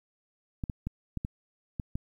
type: clicks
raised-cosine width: 5 ms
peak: -20 dBFS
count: 7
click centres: 0.638 / 0.698 / 0.87 / 1.173 / 1.249 / 1.798 / 1.955 s
effects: 10-bit